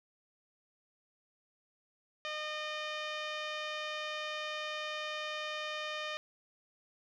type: tone with low-pass filter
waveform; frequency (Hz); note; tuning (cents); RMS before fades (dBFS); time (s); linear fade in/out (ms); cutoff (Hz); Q
15% pulse; 610; D#5; -34; -39; 2.25-6.17; 0; 3900; 7.1
effects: none